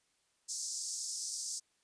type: band-pass noise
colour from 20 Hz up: pink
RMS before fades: -40 dBFS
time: 0.48-1.6 s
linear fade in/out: 20 ms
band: 5000 to 9100 Hz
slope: 48 dB/octave
effects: white hiss -75 dBFS RMS until 1.83 s + resampled to 22050 Hz